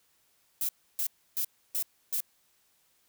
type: noise bursts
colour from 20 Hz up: violet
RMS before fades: -30 dBFS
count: 5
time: 0.61-2.205 s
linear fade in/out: 2 ms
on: 79 ms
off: 300 ms
effects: white hiss -69 dBFS RMS until 3.08 s